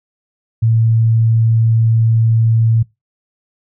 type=tone; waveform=sine; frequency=113.3 Hz; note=A#2; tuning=49 cents flat; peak=-9 dBFS; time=0.62-2.83 s; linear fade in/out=10 ms; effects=noise-tail reverb RT60 0.2 s tail -22 dB re dry